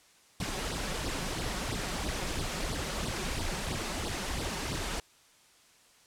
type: noise with flanger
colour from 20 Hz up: pink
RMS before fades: -34 dBFS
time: 0.4-5 s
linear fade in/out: 2 ms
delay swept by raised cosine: 0.21 to 5.51 ms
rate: 3 Hz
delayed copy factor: +0.8
effects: white hiss -61 dBFS RMS until 6.06 s + low-pass 9000 Hz 12 dB/octave